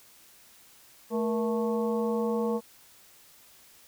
harmonic tone with a mistuned harmonic, 220 Hz, A3, in tune, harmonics 1 / 2 / 3 / 4 / 5, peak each -29 / -28 / -39 / -38 / -40 dBFS, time 1.1-2.61 s, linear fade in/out 50 ms, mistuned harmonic 2, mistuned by +120 cents, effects white hiss -56 dBFS RMS until 3.87 s

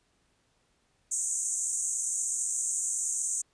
pink band-pass noise, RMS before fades -31 dBFS, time 1.11-3.42 s, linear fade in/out 10 ms, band 6400 to 9100 Hz, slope 96 dB/octave, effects pink hiss -71 dBFS RMS until 3.53 s + resampled to 22050 Hz

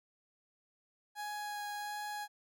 30% pulse tone with vibrato, 830.6 Hz, G#5, in tune, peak -36 dBFS, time 1.15-2.28 s, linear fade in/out 50 ms, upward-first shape sine, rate 1.4 Hz, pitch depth 9 cents each way, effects none

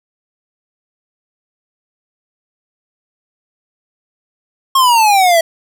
square exponential sweep, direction down, 1090 to 648 Hz, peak -8 dBFS, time 4.75-5.41 s, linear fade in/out 5 ms, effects none

